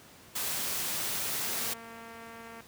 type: noise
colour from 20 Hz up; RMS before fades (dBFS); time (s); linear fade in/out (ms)
white; -33; 0.35-1.74; 10
type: click train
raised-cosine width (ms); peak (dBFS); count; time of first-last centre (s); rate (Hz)
0.5; -33; 268; 1.44-2.606; 229
effects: pink hiss -54 dBFS RMS until 2.67 s + high-pass 80 Hz 12 dB/octave